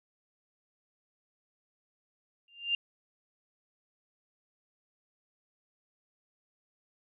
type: tone with exponential growth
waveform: sine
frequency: 2794 Hz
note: F7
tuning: in tune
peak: -23 dBFS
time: 2.48-2.75 s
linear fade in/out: 2 ms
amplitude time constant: 57 ms
effects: none